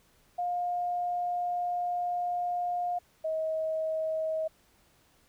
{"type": "tone pair in turn", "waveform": "sine", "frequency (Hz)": [709, 635.2], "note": ["F5", "D#5"], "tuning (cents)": [26, 36], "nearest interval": "major second", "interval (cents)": 190, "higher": "first", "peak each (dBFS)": -28, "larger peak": "neither", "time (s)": [[0.38, 2.99], [3.24, 4.48]], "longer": "first", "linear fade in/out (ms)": 10, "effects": ["pink hiss -65 dBFS RMS until 5.28 s"]}